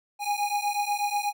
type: beating tone pair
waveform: square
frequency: 818 / 826.2 Hz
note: G#5 / G#5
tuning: -26 / -9 cents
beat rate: 8.2 Hz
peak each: -29 dBFS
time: 0.19-1.33 s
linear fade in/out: 50 ms
effects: none